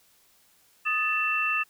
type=tone cluster; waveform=sine; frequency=1248 / 1749 / 2676 Hz; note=D#6 / A6 / E7; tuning=+5 / -11 / +25 cents; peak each=-29 / -32 / -25 dBFS; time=0.85-1.64 s; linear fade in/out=20 ms; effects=white hiss -62 dBFS RMS until 1.69 s